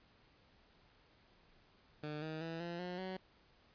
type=tone with pitch steps; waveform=15% pulse; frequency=150.7 / 157.37 / 164.34 / 171.62 / 179.21 / 187.15 Hz; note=D3 / D#3 / E3 / F3 / F3 / F#3; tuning=+45 / +20 / -5 / -30 / +45 / +20 cents; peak=-35 dBFS; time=2.03-3.17 s; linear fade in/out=5 ms; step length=190 ms; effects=pink hiss -68 dBFS RMS until 3.74 s + resampled to 11025 Hz